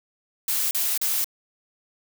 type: noise bursts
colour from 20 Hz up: blue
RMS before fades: -24 dBFS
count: 3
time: 0.48-1.244 s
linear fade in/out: 2 ms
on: 230 ms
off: 37 ms
effects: none